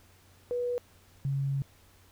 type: tone pair in turn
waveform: sine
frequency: 487.9 / 137.9 Hz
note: B4 / C#3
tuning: -21 / -9 cents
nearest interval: octave + minor seventh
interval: 2188 cents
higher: first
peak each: -28 / -27 dBFS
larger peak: second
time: 0.51-0.78 / 1.25-1.62 s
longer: second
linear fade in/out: 0 ms
effects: added 91 Hz sine -61 dBFS peak until 2.11 s + pink hiss -61 dBFS RMS until 2.11 s